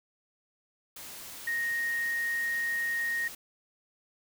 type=tone in noise; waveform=sine; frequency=1864.7 Hz; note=A#6; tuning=in tune; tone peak=-28 dBFS; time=1.47-3.28 s; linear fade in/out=5 ms; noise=white; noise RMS=-44 dBFS; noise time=0.96-3.35 s; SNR=+13 dB; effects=none